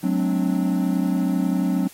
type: chord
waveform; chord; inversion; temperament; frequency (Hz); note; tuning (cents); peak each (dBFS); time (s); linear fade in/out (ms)
triangle; D dominant seventh; first; equal with one note detuned; 185 / 215 / 261.6 / 293.7; F#3 / A3 / C4 / D4; 0 / -40 / 0 / 0; -20 / -26 / -22 / -24; 0.03-1.88; 10
effects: white hiss -47 dBFS RMS until 1.93 s + AAC 48 kbps